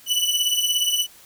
sawtooth beating tone pair, 2960 / 2977 Hz, F#7 / F#7, 0 / +10 cents, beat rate 17 Hz, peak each -19 dBFS, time 0.06-1.07 s, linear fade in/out 50 ms, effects white hiss -49 dBFS RMS until 1.25 s

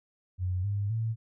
sine tone with pitch steps, 91.4 / 101.41 / 112.53 Hz, F#2 / G#2 / A2, -21 / -41 / +39 cents, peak -27 dBFS, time 0.38-1.16 s, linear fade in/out 50 ms, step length 260 ms, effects none

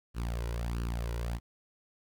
sawtooth tone with flanger, 58.27 Hz, A#1, in tune, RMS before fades -34 dBFS, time 0.14-1.4 s, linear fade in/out 50 ms, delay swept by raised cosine 0.69 to 2.09 ms, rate 1.5 Hz, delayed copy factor +0.7, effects 11-bit

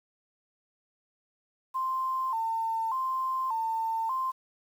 sine tone with vibrato, 970 Hz, B5, 31 cents flat, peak -27 dBFS, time 1.74-4.32 s, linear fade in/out 20 ms, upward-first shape square, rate 0.85 Hz, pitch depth 130 cents each way, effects 9-bit

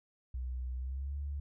sine tone with pitch glide, 62.8 to 71.31 Hz, B1 to C#2, +30 to +50 cents, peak -35 dBFS, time 0.34-1.4 s, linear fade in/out 5 ms, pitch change +220 cents, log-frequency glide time 0.77-1.16 s, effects none

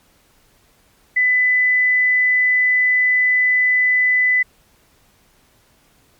sine tone, 2000 Hz, B6, 21 cents sharp, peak -12 dBFS, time 1.16-4.43 s, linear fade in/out 10 ms, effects pink hiss -56 dBFS RMS until 6.19 s + MP3 96 kbps

